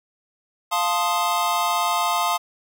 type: chord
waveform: square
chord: F dominant seventh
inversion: none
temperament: equal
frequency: 698.5 / 880 / 1046.5 / 1244.5 Hz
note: F5 / A5 / C6 / Eb6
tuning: 0 / 0 / 0 / 0 cents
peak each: -26 dBFS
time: 0.71-2.38 s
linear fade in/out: 20 ms
effects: none